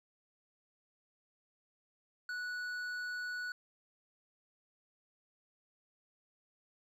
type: tone with hard clipping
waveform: sine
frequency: 1474 Hz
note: F#6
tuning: 7 cents flat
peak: -39 dBFS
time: 2.29-3.52 s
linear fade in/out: 2 ms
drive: 7 dB
effects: none